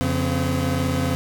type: tone cluster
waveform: 30% pulse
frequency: 87.1 / 138.8 / 255 Hz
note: F2 / C#3 / C4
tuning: -4 / +3 / -44 cents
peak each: -22 dBFS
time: 0.01-1.15 s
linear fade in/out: 0 ms
effects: none